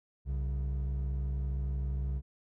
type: tone pair together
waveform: triangle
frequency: 64.9 / 137.52 Hz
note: C2 / C#3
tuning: -13 / -13 cents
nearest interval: octave + minor second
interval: 1300 cents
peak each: -29 / -37 dBFS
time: 0.25-2.22 s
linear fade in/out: 50 ms
effects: none